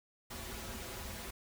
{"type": "noise with comb filter", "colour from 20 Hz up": "pink", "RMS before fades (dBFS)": -44, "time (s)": [0.3, 1.31], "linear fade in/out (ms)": 10, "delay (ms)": 6.6, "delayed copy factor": -0.8, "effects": []}